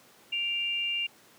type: tone pair together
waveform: sine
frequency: 2353 / 2794 Hz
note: D7 / F7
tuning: +3 / 0 cents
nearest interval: minor third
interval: 297 cents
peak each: -36 / -28 dBFS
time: 0.32-1.07 s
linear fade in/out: 10 ms
effects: pink hiss -57 dBFS RMS until 1.38 s + high-pass 200 Hz 12 dB/octave